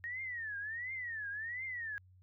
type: tone with vibrato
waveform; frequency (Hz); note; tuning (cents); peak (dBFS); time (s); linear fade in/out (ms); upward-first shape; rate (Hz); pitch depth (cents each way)
sine; 1845; A#6; -18; -38; 0.04-1.98; 0; triangle; 1.4; 250
effects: added 92 Hz sine -59 dBFS peak until 2.22 s